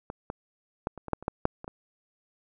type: clicks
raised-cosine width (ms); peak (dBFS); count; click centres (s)
1; -21 / -19 / -14 / -27 / -24 / -10 / -28 / -13 / -8 / -26 / -22; 11; 0.101 / 0.301 / 0.871 / 0.977 / 1.083 / 1.133 / 1.226 / 1.281 / 1.454 / 1.644 / 1.679
effects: none